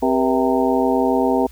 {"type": "harmonic tone with a mistuned harmonic", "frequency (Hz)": 130.81, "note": "C3", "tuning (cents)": 0, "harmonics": [2, 3, 4, 5, 6, 7], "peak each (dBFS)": [-19, -21, -22, -23, -24, -24], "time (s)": [0.02, 1.47], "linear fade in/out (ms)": 10, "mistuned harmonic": 4, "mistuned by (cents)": -150, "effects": ["added 60 Hz sine -39 dBFS peak until 1.51 s", "white hiss -50 dBFS RMS until 1.51 s"]}